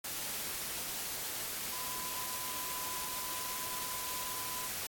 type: tone in noise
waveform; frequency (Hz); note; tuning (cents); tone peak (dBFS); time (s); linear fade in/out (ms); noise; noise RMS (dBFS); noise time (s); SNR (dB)
sine; 1008; B5; +35; -45; 1.72-4.68; 5; white; -39; 0.04-4.87; -9
effects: AAC 64 kbps